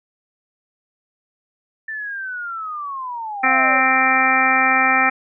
sine linear sweep, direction down, 1783 to 532 Hz, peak -25 dBFS, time 1.88-3.8 s, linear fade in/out 5 ms
harmonic tone, 261.6 Hz, C4, in tune, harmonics 1 / 2 / 3 / 4 / 5 / 6 / 7 / 8 / 9, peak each -26 / -31 / -20 / -29 / -19 / -29 / -19 / -25 / -19 dBFS, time 3.43-5.1 s, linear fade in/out 10 ms
effects none

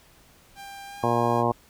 sawtooth tone with pitch glide, 794 to 815.4 Hz, G5 to G#5, +22 to -32 cents, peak -35 dBFS, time 0.55-1.44 s, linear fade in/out 50 ms, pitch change +46 cents, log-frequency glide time 0.86-1.09 s
harmonic tone, 118.6 Hz, A#2, 30 cents sharp, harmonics 1 / 2 / 3 / 4 / 5 / 6 / 7 / 8 / 9, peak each -29 / -29 / -29 / -29 / -29 / -29 / -29 / -29 / -29 dBFS, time 1.03-1.52 s, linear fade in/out 5 ms
effects pink hiss -56 dBFS RMS until 1.69 s

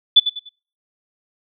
sine tone with echo, 3478 Hz, A7, 21 cents flat, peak -5 dBFS, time 0.16-0.2 s, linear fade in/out 10 ms, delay 98 ms, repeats 3, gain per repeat -10 dB, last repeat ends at 0.494 s, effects noise-tail reverb RT60 0.4 s tail -22 dB re dry

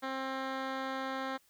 10% pulse tone with low-pass filter, 265.4 Hz, C4, 25 cents sharp, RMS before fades -37 dBFS, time 0.02-1.38 s, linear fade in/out 20 ms, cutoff 3000 Hz, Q 1.1, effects white hiss -68 dBFS RMS until 1.49 s

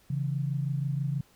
sine tone pair together, 137.11 / 163.3 Hz, C#3 / E3, -19 / -16 cents, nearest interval minor third, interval 303 cents, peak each -28 / -33 dBFS, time 0.1-1.21 s, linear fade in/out 5 ms, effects pink hiss -62 dBFS RMS until 1.35 s

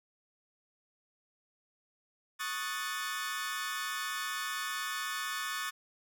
sawtooth chord, D# half-diminished seventh, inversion third, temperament equal, 1108.7 / 1244.5 / 1480 / 1760 Hz, C#6 / D#6 / F#6 / A6, 0 / 0 / 0 / 0 cents, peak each -37 / -37 / -38 / -35 dBFS, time 2.39-5.71 s, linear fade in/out 20 ms, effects none

